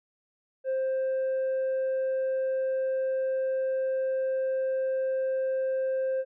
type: tone with tanh clipping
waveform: sine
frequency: 526 Hz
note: C5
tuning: 9 cents sharp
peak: -26 dBFS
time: 0.64-6.25 s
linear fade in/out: 50 ms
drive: 2 dB
effects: none